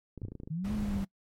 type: clicks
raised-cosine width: 3 ms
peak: -29 dBFS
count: 9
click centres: 0.177 / 0.218 / 0.251 / 0.284 / 0.32 / 0.353 / 0.401 / 0.434 / 0.475 s
type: tone with exponential decay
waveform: sine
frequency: 100.7 Hz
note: G2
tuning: 47 cents sharp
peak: -31 dBFS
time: 0.23-0.32 s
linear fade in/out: 5 ms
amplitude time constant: 18 ms
type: linear two-way sweep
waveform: sine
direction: up then down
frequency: 150 to 214.3 to 192.5 Hz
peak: -31 dBFS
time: 0.5-1.05 s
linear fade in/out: 10 ms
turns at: 0.72 s
type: noise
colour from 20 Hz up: brown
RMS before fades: -37 dBFS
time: 0.64-1.05 s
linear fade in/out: 10 ms
effects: noise-tail reverb RT60 0.1 s tail -23 dB re dry + MP3 64 kbps